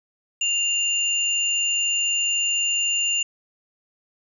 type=tone pair together; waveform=sine; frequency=2794 / 7056 Hz; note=F7 / A8; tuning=0 / +4 cents; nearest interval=octave + major third; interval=1604 cents; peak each=-21 / -25 dBFS; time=0.41-3.23 s; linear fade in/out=5 ms; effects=none